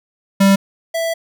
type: tone pair in turn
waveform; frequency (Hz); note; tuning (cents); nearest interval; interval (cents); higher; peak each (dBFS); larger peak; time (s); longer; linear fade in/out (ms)
square; 196 / 660.7; G3 / E5; 0 / +4; octave + major sixth; 2104; second; -9 / -18; first; 0.4-0.56 / 0.94-1.14; second; 10
effects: none